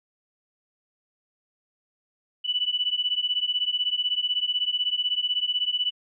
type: beating tone pair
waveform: sine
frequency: 2960 / 2976 Hz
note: F#7 / F#7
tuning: 0 / +9 cents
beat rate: 16 Hz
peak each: -26 dBFS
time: 2.44-5.91 s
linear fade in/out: 20 ms
effects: none

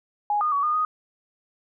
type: tone with pitch steps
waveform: sine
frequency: 830 / 1224 / 1130 / 1221 / 1244 Hz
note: G#5 / D#6 / C#6 / D#6 / D#6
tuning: -1 / -29 / +33 / -33 / -1 cents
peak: -20 dBFS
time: 0.3-0.85 s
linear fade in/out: 2 ms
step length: 110 ms
effects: none

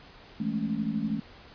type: chord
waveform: sine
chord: A major seventh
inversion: second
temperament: equal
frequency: 164.81 / 207.7 / 220 / 277.2 Hz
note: E3 / G#3 / A3 / C#4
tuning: 0 / 0 / 0 / 0 cents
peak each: -36 / -32 / -30 / -35 dBFS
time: 0.4-1.2 s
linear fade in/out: 5 ms
effects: pink hiss -51 dBFS RMS until 1.54 s + resampled to 11025 Hz

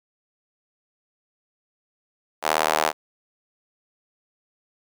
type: tone with high-pass filter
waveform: sawtooth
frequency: 77.78 Hz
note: D#2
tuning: in tune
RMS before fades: -22 dBFS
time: 2.42-2.93 s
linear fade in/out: 50 ms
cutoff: 740 Hz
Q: 1.6
effects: none

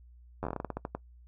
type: slowing click train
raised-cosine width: 1 ms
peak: -20 dBFS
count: 14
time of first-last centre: 0.43-0.95 s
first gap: 10 ms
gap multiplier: 1.21
effects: noise-tail reverb RT60 0.1 s tail -21 dB re dry + added 60 Hz sine -52 dBFS peak until 1.27 s

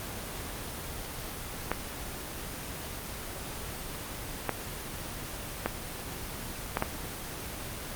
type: clicks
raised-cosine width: 0.5 ms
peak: -11 dBFS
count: 5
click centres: 1.716 / 4.493 / 5.66 / 6.771 / 6.824 s
effects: pink hiss -38 dBFS RMS until 7.95 s + Opus 24 kbps

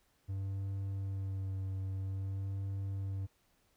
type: tone with vibrato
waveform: triangle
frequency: 96.7 Hz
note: G2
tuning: 23 cents flat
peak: -33 dBFS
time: 0.28-3.27 s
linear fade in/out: 20 ms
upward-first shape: sine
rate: 0.51 Hz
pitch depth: 20 cents each way
effects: pink hiss -73 dBFS RMS until 3.76 s

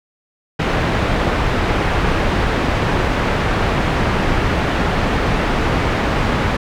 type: low-pass noise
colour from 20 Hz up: pink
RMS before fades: -17 dBFS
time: 0.59-6.57 s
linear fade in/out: 10 ms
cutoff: 2300 Hz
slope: 12 dB/octave
effects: none

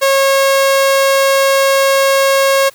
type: tone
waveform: sawtooth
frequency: 545 Hz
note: C#5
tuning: 29 cents flat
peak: -5 dBFS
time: 0.01-2.7 s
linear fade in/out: 20 ms
effects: white hiss -44 dBFS RMS until 2.74 s

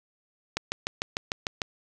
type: click train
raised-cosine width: 0.2 ms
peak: -10 dBFS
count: 8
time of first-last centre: 0.57-1.618 s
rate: 6.68 Hz
effects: none

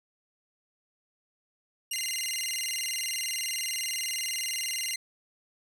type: tone with vibrato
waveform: 15% pulse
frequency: 2419 Hz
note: D#7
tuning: 49 cents flat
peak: -23 dBFS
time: 1.91-4.96 s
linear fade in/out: 5 ms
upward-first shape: square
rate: 20 Hz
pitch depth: 270 cents each way
effects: none

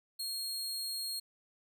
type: tone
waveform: sawtooth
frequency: 4260 Hz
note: C8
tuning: 30 cents sharp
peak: -33 dBFS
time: 0.19-1.2 s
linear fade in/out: 10 ms
effects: none

